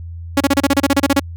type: tone bursts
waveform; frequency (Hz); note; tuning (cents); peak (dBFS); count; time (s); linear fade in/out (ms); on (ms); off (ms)
sawtooth; 278.5; C#4; +8; -6; 13; 0.37-1.197; 5; 35; 31
effects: added 84 Hz sine -27 dBFS peak until 1.36 s